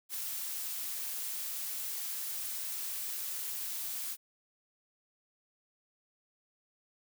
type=noise; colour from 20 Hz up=blue; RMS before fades=-38 dBFS; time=0.09-4.17 s; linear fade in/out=50 ms; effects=none